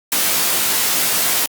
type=noise with comb filter; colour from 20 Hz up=white; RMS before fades=-17 dBFS; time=0.12-1.46 s; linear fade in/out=2 ms; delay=17 ms; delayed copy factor=+0.75; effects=high-pass 150 Hz 12 dB/octave + Opus 48 kbps